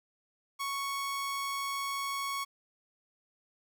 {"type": "tone", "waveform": "sawtooth", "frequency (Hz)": 1108.7, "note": "C#6", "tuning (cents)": 0, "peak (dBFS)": -29, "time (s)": [0.59, 2.45], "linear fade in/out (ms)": 20, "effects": ["11-bit"]}